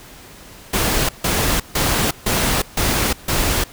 pink noise bursts, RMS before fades -18 dBFS, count 6, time 0.73-3.64 s, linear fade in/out 5 ms, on 360 ms, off 150 ms, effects pink hiss -41 dBFS RMS until 3.72 s

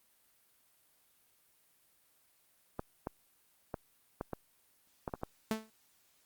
clicks, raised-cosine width 1 ms, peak -22 dBFS, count 8, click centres 2.794 / 3.071 / 3.742 / 4.211 / 4.333 / 5.078 / 5.138 / 5.234 s
sawtooth tone with exponential decay, 219.6 Hz, A3, 3 cents flat, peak -25 dBFS, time 5.51-5.7 s, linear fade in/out 0 ms, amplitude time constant 41 ms
effects white hiss -70 dBFS RMS until 6.25 s + Opus 32 kbps

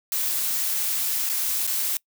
blue noise with dropouts, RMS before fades -25 dBFS, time 0.12-1.97 s, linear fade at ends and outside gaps 1 ms, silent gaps 1.292-1.297 / 1.668-1.675 s, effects noise-tail reverb RT60 0.1 s tail -25 dB re dry

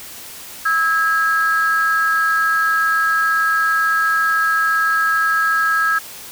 sine tone pair together, 1300 / 1637.9 Hz, E6 / G#6, -24 / -24 cents, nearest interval major third, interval 400 cents, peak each -16 / -15 dBFS, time 0.65-5.99 s, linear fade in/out 10 ms, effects tanh soft clip ceiling -8 dBFS + white hiss -35 dBFS RMS until 6.31 s

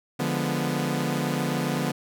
sawtooth chord, D diminished seventh, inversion none, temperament equal, 146.83 / 174.61 / 207.7 / 246.9 Hz, D3 / F3 / Ab3 / Cb4, 0 / 0 / 0 / 0 cents, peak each -25 / -26 / -30 / -25 dBFS, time 0.19-1.92 s, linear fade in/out 10 ms, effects none

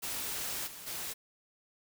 white noise with level steps, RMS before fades -37 / -47 / -39 dBFS, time 0.02-1.14 s, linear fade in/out 20 ms, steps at 0.66 / 0.86 s, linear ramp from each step 20 ms, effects none

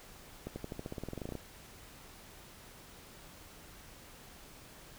accelerating click train, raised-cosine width 2 ms, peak -26 dBFS, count 17, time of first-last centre 0.47-1.353 s, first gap 90 ms, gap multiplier 0.93, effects pink hiss -54 dBFS RMS until 4.98 s

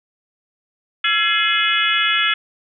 harmonic tone with a mistuned harmonic, 421.6 Hz, G#4, 26 cents sharp, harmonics 3 / 4 / 5 / 6 / 7 / 8, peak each -22 / -22 / -22 / -22 / -22 / -22 dBFS, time 1.04-2.34 s, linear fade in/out 5 ms, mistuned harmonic 3, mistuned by +110 cents, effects none

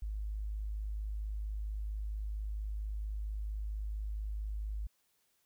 sine tone, 52.2 Hz, G#1, 10 cents sharp, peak -35 dBFS, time 0.02-4.87 s, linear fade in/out 5 ms, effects white hiss -75 dBFS RMS until 5.45 s

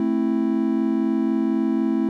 triangle chord, A minor, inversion none, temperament just, 220 / 264 / 330 Hz, A3 / C4 / E4, 0 / +16 / +2 cents, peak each -21 dBFS, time 0-2.09 s, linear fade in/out 2 ms, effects none

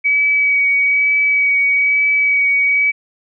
sine tone with vibrato, 2272 Hz, C#7, 42 cents sharp, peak -11 dBFS, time 0.04-2.92 s, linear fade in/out 20 ms, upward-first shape sine, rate 1.1 Hz, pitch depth 15 cents each way, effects none

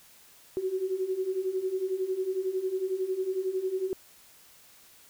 sine beating tone pair, 368.9 / 379.9 Hz, F#4 / F#4, -5 / +46 cents, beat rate 11 Hz, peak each -33 / -29 dBFS, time 0.57-3.93 s, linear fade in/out 0 ms, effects white hiss -56 dBFS RMS until 5.09 s

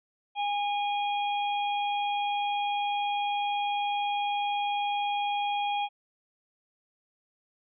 harmonic tone, 818 Hz, G#5, 26 cents flat, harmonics 1 / 3 / 4, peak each -27 / -37 / -37 dBFS, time 0.35-5.89 s, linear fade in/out 50 ms, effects none

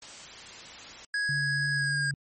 white noise, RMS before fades -44 dBFS, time 0.02-1.05 s, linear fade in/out 2 ms
square tone with pitch glide, 1661.2 to 1619.5 Hz, G#6 to G#6, 0 to -44 cents, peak -27 dBFS, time 1.14-2.11 s, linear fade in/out 2 ms, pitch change -44 cents, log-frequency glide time 1.75-1.99 s
sine tone with vibrato, 142.3 Hz, C#3, 46 cents sharp, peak -31 dBFS, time 1.29-2.14 s, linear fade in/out 2 ms, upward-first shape sine, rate 3.3 Hz, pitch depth 19 cents each way
effects MP3 32 kbps

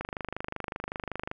click train, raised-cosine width 0.5 ms, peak -18 dBFS, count 34, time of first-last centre 0.01-1.314 s, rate 25.3 Hz, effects none

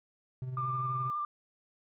triangle tone with tremolo, 128.3 Hz, C3, 34 cents flat, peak -31 dBFS, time 0.42-1.1 s, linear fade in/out 0 ms, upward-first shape sine, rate 19 Hz, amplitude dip 50%
sine tone with vibrato, 1191 Hz, D6, 24 cents sharp, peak -31 dBFS, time 0.57-1.25 s, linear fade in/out 2 ms, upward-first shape sine, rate 12 Hz, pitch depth 22 cents each way
effects tanh soft clip ceiling -21 dBFS

